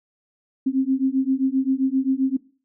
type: beating tone pair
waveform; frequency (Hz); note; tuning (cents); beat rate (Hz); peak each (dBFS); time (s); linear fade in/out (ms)
sine; 261.6 / 269.2; C4 / C4; 0 / +49; 7.6; -21; 0.66-2.37; 10
effects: noise-tail reverb RT60 0.4 s tail -20 dB re dry